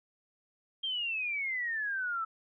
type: exponential sweep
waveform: sine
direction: down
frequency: 3211 to 1304 Hz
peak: -31 dBFS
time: 0.83-2.25 s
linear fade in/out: 10 ms
effects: none